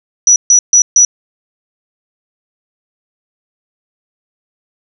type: tone bursts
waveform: sine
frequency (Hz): 5880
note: F#8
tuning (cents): -12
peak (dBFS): -3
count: 4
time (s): 0.27-1.05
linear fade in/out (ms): 2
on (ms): 90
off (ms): 140
effects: none